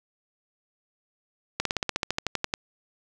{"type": "slowing click train", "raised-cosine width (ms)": 0.2, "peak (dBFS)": -8, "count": 14, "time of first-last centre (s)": [1.6, 2.539], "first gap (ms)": 53, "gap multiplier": 1.05, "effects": []}